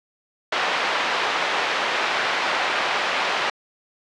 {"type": "band-pass noise", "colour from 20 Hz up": "pink", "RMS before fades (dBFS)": -23, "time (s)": [0.52, 3.5], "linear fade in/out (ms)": 5, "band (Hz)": [710, 3300], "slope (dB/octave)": 12, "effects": ["low-pass 6000 Hz 12 dB/octave"]}